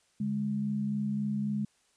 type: tone pair together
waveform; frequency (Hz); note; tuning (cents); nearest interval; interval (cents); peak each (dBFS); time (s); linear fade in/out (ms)
sine; 143.6 / 207.3; D3 / G#3; -39 / -3; tritone; 636; -36 / -29; 0.2-1.65; 5
effects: white hiss -69 dBFS RMS until 1.96 s + resampled to 22050 Hz